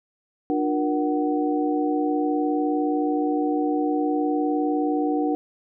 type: tone cluster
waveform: sine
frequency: 298.6 / 358.1 / 472.4 / 749 Hz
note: D4 / F4 / A#4 / F#5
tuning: +29 / +43 / +23 / +21 cents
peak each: -22 / -30 / -28 / -28 dBFS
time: 0.5-5.35 s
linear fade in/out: 0 ms
effects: none